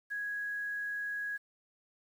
sine tone with quantisation, 1661.2 Hz, G#6, in tune, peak -34 dBFS, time 0.1-1.38 s, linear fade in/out 20 ms, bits 10, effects none

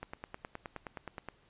click train, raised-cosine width 0.5 ms, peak -25 dBFS, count 13, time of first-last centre 0.03-1.287 s, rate 9.55 Hz, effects pink hiss -66 dBFS RMS until 1.49 s + resampled to 8000 Hz

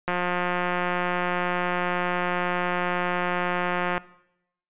click train, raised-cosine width 0.5 ms, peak -11 dBFS, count 695, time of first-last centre 0.08-3.979 s, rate 178 Hz, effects noise-tail reverb RT60 0.8 s tail -19 dB re dry + resampled to 8000 Hz

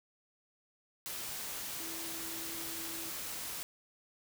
sine tone in noise, 329.6 Hz, E4, in tune, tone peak -48 dBFS, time 1.8-3.1 s, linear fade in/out 0 ms, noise white, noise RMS -41 dBFS, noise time 1.06-3.63 s, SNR -10 dB, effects none

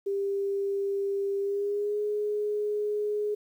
sine tone with pitch glide, 397 to 417.9 Hz, G4 to G#4, +22 to +11 cents, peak -26 dBFS, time 0.06-3.35 s, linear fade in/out 10 ms, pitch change +89 cents, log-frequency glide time 1.4-2 s, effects 10-bit

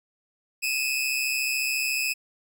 sawtooth tone pair together, 2489 / 2623 Hz, D#7 / E7, 0 / -9 cents, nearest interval minor second, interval 91 cents, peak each -24 dBFS, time 0.62-2.14 s, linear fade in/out 20 ms, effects none

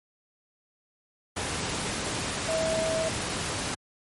sine tone in noise, 645 Hz, E5, 38 cents flat, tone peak -26 dBFS, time 2.48-3.09 s, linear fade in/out 10 ms, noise pink, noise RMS -30 dBFS, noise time 1.36-3.75 s, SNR +1 dB, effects high-pass 80 Hz 12 dB/octave + MP3 48 kbps

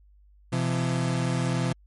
35% pulse tone pair together, 128.2 / 169.16 Hz, C3 / E3, -35 / +45 cents, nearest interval perfect fourth, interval 480 cents, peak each -24 / -26 dBFS, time 0.52-1.73 s, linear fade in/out 10 ms, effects added 50 Hz sine -53 dBFS peak until 1.86 s + MP3 48 kbps

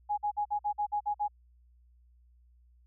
sine tone bursts, 830.6 Hz, G#5, in tune, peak -27 dBFS, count 9, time 0.09-1.282 s, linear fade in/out 20 ms, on 88 ms, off 50 ms, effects added 60 Hz sine -59 dBFS peak until 2.86 s

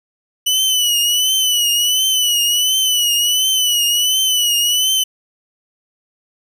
sawtooth tone with vibrato, 2966 Hz, F#7, 4 cents sharp, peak -10 dBFS, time 0.46-5.04 s, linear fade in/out 10 ms, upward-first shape triangle, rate 1.4 Hz, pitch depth 81 cents each way, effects none

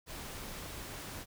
pink noise, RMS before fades -44 dBFS, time 0.06-1.26 s, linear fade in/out 50 ms, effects none

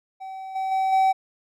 triangle tone with level steps, 765 Hz, G5, 42 cents flat, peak -31 / -22 / -18 / -14 dBFS, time 0.2-1.13 s, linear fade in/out 20 ms, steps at 0.55 / 0.71 / 0.92 s, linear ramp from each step 10 ms, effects none

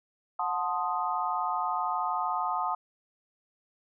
sine chord, F# diminished seventh, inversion none, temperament equal with one note detuned, 727.3 / 880 / 1046.5 / 1244.5 Hz, F#5 / A5 / C6 / Eb6, -30 / 0 / 0 / 0 cents, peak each -33 / -32 / -34 / -32 dBFS, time 0.39-2.75 s, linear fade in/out 5 ms, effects none

